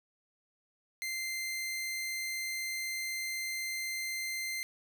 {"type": "tone", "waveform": "sawtooth", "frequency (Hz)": 2084, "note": "C7", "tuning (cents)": -7, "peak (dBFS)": -31, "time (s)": [1.02, 4.63], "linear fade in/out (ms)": 0, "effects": []}